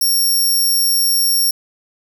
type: tone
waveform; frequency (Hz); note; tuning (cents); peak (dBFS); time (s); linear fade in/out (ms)
10% pulse; 5520; F8; -21; -7; 0.01-1.51; 5
effects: none